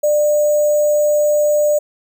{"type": "tone with sample-and-hold", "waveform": "sine", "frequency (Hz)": 596, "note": "D5", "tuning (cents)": 25, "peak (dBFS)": -11, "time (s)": [0.03, 1.79], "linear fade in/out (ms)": 10, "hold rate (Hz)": 7350, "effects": []}